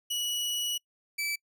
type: tone pair in turn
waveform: sawtooth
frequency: 2931 / 2311 Hz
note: F#7 / D7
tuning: -17 / -28 cents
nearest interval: major third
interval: 411 cents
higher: first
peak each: -26 dBFS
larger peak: neither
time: 0.1-0.78 / 1.18-1.36 s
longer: first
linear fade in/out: 10 ms
effects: noise-tail reverb RT60 0.1 s tail -26 dB re dry